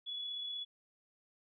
sine tone with amplitude modulation, 3400 Hz, G#7, 40 cents sharp, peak -37 dBFS, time 0.06-0.65 s, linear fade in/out 20 ms, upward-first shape sine, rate 36.2 Hz, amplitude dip 30%, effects none

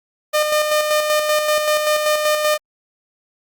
sawtooth tone with tremolo, 606 Hz, D#5, 46 cents flat, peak -10 dBFS, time 0.33-2.58 s, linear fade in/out 20 ms, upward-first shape square, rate 5.2 Hz, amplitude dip 40%, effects Opus 48 kbps

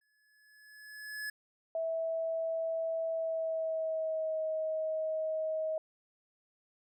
square tone with exponential growth, 1705 Hz, G#6, 45 cents sharp, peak -36 dBFS, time 0.01-1.3 s, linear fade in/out 5 ms, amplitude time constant 280 ms
sine tone with pitch glide, 653 to 631.9 Hz, E5 to D#5, -17 to +27 cents, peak -31 dBFS, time 1.75-5.78 s, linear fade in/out 2 ms, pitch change -56 cents, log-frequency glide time 3.11-4.42 s
effects none

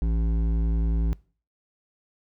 sine tone with hard clipping, 55.6 Hz, A1, 19 cents sharp, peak -23 dBFS, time 0.02-1.13 s, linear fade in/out 0 ms, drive 11 dB, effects noise-tail reverb RT60 0.4 s tail -22 dB re dry

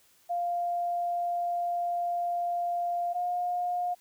sine tone pair in turn, 698 / 711.8 Hz, F5 / F5, -1 / +33 cents, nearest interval unison, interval 34 cents, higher second, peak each -27 dBFS, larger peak neither, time 0.29-3.14 / 3.14-3.95 s, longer first, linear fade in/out 20 ms, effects white hiss -63 dBFS RMS until 4 s

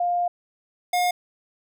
sine / square tone pair in turn, 704 / 715.5 Hz, F5 / F5, +14 / +42 cents, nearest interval unison, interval 28 cents, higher second, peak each -20 / -20 dBFS, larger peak neither, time 0-0.28 / 0.93-1.11 s, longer first, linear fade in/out 5 ms, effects none

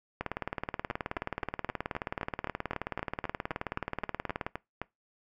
two click trains, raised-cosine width 0.5 ms, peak -17 / -19 dBFS, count 81 / 16, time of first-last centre 0.21-4.465 / 0.91-4.816 s, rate 18.8 / 3.84 Hz, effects noise-tail reverb RT60 0.2 s tail -22 dB re dry

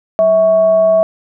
sine tone with frequency modulation, 650 Hz, E5, 24 cents flat, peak -7 dBFS, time 0.19-1.03 s, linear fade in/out 0 ms, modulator 462 Hz, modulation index 0.22, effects none

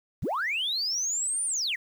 sine linear two-way sweep, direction up then down, 38 to 9397 to 1730 Hz, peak -25 dBFS, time 0.22-1.76 s, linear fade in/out 10 ms, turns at 1.45 s, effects tanh soft clip ceiling -22 dBFS + 9-bit

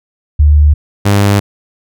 sine / sawtooth tone pair in turn, 74.2 / 100.96 Hz, D2 / G#2, +18 / -48 cents, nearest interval perfect fourth, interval 534 cents, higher second, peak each -3 dBFS, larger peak neither, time 0.39-0.74 / 1.05-1.4 s, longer neither, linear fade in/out 10 ms, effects none

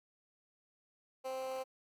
15% pulse tone with high-pass filter, 261.6 Hz, C4, in tune, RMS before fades -40 dBFS, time 1.24-1.64 s, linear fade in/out 20 ms, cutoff 560 Hz, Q 3.8, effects AAC 48 kbps

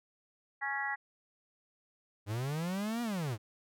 harmonic tone, 277.2 Hz, C#4, in tune, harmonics 3 / 4 / 5 / 6 / 7, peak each -38 / -44 / -45 / -39 / -36 dBFS, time 0.61-0.96 s, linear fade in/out 20 ms
45% pulse linear two-way sweep, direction up then down, 98 to 242.7 to 98 Hz, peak -33 dBFS, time 2.26-3.38 s, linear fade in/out 50 ms, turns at 3.02 s
effects none

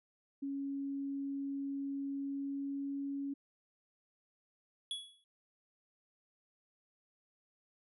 sine tone with pitch glide, 277.2 to 278.8 Hz, C#4 to C#4, 0 to +10 cents, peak -36 dBFS, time 0.42-3.34 s, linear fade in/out 10 ms, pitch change +10 cents, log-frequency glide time 2.14-2.97 s
square tone with exponential decay, 3375 Hz, G#7, 27 cents sharp, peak -35 dBFS, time 4.91-5.24 s, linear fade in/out 1 ms, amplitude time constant 71 ms
effects resampled to 32000 Hz

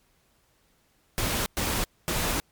pink noise bursts at uneven times, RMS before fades -27 dBFS, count 3, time 1.18-1.46 / 1.57-1.84 / 2.08-2.4 s, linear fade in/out 0 ms, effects pink hiss -66 dBFS RMS until 2.51 s + MP3 96 kbps

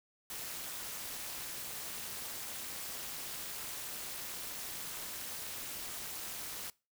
white noise with amplitude modulation, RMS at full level -39 dBFS, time 0.3-6.7 s, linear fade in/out 2 ms, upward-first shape sine, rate 289 Hz, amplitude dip 80%, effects noise-tail reverb RT60 0.3 s tail -23 dB re dry

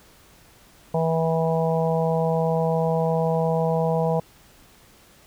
harmonic tone, 162.9 Hz, E3, 20 cents flat, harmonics 1 / 3 / 4 / 5 / 6, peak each -23 / -24 / -26 / -29 / -32 dBFS, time 0.94-4.2 s, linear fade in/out 5 ms, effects pink hiss -53 dBFS RMS until 5.26 s

